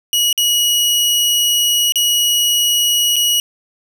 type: tone with dropouts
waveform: sawtooth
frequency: 2910 Hz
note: F#7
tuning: 29 cents flat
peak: -9 dBFS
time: 0.13-3.4 s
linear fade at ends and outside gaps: 1 ms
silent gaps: 0.328-0.377 / 1.922-1.957 / 3.159-3.164 s
effects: none

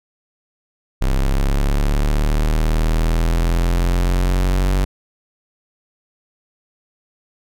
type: linear sweep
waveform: 45% pulse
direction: up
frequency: 32.7 to 47.46 Hz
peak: -14 dBFS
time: 1.01-4.85 s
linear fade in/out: 10 ms
effects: none

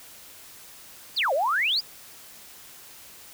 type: exponential two-way sweep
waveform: sine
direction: down then up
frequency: 5150 to 510 to 5150 Hz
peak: -21 dBFS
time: 1.16-1.81 s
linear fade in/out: 20 ms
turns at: 1.33 s
effects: white hiss -47 dBFS RMS until 3.33 s

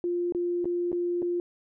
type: tone with dropouts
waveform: sine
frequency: 350 Hz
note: F4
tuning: 4 cents sharp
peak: -25 dBFS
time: 0.04-1.4 s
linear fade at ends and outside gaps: 1 ms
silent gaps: 0.323-0.348 / 0.645-0.655 / 0.918-0.928 / 1.22-1.226 s
effects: none

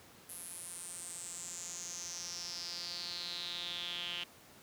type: tone with band-pass filter sweep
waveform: sawtooth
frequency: 174.61 Hz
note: F3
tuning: in tune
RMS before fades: -43 dBFS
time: 0.29-4.24 s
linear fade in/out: 5 ms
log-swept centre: 11000 to 3000 Hz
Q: 6.8
effects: pink hiss -58 dBFS RMS until 4.62 s + high-pass 100 Hz 12 dB/octave

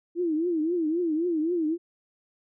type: tone with vibrato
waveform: sine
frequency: 330 Hz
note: E4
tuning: 2 cents sharp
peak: -23 dBFS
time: 0.15-1.78 s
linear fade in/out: 50 ms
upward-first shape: triangle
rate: 3.8 Hz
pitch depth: 170 cents each way
effects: none

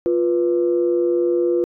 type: tone pair together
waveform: sine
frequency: 350 / 491.4 Hz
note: F4 / B4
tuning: +4 / -9 cents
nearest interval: tritone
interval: 587 cents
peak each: -16 / -20 dBFS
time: 0.06-1.64 s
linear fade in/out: 0 ms
effects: tanh soft clip ceiling -8 dBFS

